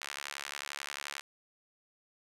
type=tone with high-pass filter; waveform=sawtooth; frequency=71.3 Hz; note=C#2; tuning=49 cents sharp; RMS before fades=-42 dBFS; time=0.01-1.21 s; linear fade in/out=5 ms; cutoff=1700 Hz; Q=0.97; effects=low-pass 11000 Hz 12 dB/octave